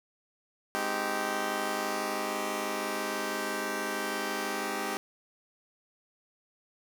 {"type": "chord", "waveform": "10% pulse", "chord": "Ab major seventh", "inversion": "none", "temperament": "just", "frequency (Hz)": [207.7, 259.6, 311.5, 389.3], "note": ["Ab3", "C4", "Eb4", "G4"], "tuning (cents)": [0, -13, 2, -12], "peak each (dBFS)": [-29, -30, -29, -26], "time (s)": [0.75, 4.97], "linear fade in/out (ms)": 0, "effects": []}